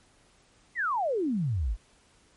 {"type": "exponential sweep", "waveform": "sine", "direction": "down", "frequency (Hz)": [2093, 43.65], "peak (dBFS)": -25, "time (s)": [0.75, 1.77], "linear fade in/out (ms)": 50, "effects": ["pink hiss -62 dBFS RMS until 2.36 s", "MP3 48 kbps"]}